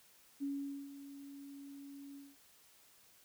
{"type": "tone with ADSR envelope", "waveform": "sine", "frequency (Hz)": 279.8, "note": "C#4", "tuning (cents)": 16, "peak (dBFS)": -35, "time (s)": [0.4, 2.37], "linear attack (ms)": 29, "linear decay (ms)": 460, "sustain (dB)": -13, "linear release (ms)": 210, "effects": ["white hiss -65 dBFS RMS until 3.24 s"]}